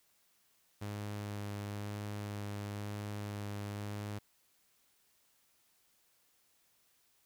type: tone with vibrato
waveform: sawtooth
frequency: 102.9 Hz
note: G#2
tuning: 16 cents flat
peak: -35 dBFS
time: 0.81-4.19 s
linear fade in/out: 10 ms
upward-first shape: sine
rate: 1 Hz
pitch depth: 12 cents each way
effects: white hiss -72 dBFS RMS until 7.25 s